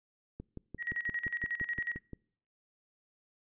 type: click train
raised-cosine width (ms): 3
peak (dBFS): -29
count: 11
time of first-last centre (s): 0.4-2.133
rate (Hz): 5.77
type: tone with tremolo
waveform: sine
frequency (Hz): 1900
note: A#6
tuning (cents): +33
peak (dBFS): -31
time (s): 0.78-1.99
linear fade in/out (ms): 50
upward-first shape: square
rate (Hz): 11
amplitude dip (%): 80
effects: noise-tail reverb RT60 0.6 s tail -26 dB re dry + resampled to 8000 Hz